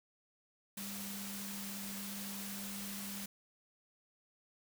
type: tone in noise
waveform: sine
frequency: 199.6 Hz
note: G3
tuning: 32 cents sharp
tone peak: -45 dBFS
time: 0.77-3.26 s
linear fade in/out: 5 ms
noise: white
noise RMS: -45 dBFS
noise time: 0.77-3.26 s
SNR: -3 dB
effects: none